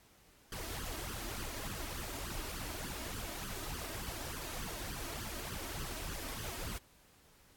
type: noise with flanger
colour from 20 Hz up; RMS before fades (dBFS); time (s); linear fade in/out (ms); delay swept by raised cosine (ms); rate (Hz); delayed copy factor
pink; -42; 0.52-6.78; 2; 0.63 to 3.23; 3.4; +0.9
effects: pink hiss -64 dBFS RMS until 7.56 s + AAC 64 kbps